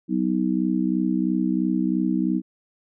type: harmonic tone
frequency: 63 Hz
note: B1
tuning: 35 cents sharp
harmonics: 3 / 4 / 5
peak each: -24 / -24 / -24 dBFS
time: 0.08-2.42 s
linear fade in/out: 50 ms
effects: none